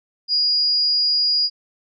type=tone with amplitude modulation; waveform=sine; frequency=4876 Hz; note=D#8; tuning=36 cents flat; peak=-14 dBFS; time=0.28-1.5 s; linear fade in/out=50 ms; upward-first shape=sine; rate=287 Hz; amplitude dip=30%; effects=none